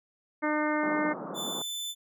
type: harmonic tone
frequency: 302.5 Hz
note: D#4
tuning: 49 cents flat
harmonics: 1 / 2 / 3 / 4 / 5 / 6 / 7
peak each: -29 / -32 / -34 / -35 / -36 / -37 / -37 dBFS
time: 0.42-1.14 s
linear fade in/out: 20 ms
type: band-pass noise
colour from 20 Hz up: pink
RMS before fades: -38 dBFS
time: 0.83-1.62 s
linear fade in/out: 2 ms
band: 170 to 1300 Hz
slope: 48 dB/octave
type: tone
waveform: sawtooth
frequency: 3520 Hz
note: A7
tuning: in tune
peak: -30 dBFS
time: 1.34-1.95 s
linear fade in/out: 50 ms
effects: none